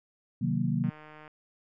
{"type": "chord", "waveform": "sine", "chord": "C half-diminished seventh", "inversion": "none", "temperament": "equal", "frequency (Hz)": [130.81, 155.56, 185, 233.1], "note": ["C3", "Eb3", "Gb3", "Bb3"], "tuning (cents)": [0, 0, 0, 0], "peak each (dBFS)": -31, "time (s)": [0.41, 0.9], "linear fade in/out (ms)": 10}
{"type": "click train", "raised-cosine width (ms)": 0.5, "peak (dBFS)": -34, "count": 68, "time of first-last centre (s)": [0.84, 1.278], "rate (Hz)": 153}
{"effects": []}